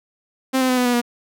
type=tone with pitch steps; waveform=sawtooth; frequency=262.4 / 257.7 / 253.2 / 248.7 / 244.3 / 239.9 Hz; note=C4 / C4 / B3 / B3 / B3 / A#3; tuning=+5 / -26 / +43 / +12 / -19 / +50 cents; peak=-12 dBFS; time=0.53-1.016 s; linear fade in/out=20 ms; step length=81 ms; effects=none